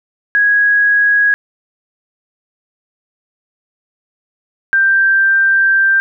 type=tone pair in turn; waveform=sine; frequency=1657 / 1575.4 Hz; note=G#6 / G6; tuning=-4 / +8 cents; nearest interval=minor second; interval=88 cents; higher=first; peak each=-8 dBFS; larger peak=neither; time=0.35-1.34 / 4.73-6 s; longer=second; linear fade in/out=0 ms; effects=none